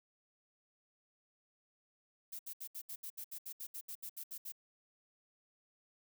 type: noise bursts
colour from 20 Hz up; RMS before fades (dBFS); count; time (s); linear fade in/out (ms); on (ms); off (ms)
violet; -45; 16; 2.32-4.522; 10; 72; 70
effects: none